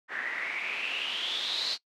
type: noise with low-pass filter sweep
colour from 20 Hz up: white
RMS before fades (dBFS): -33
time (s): 0.08-1.78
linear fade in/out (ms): 50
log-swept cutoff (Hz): 1700 to 4400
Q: 7.7
effects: noise-tail reverb RT60 0.1 s tail -21 dB re dry + high-pass 300 Hz 12 dB/octave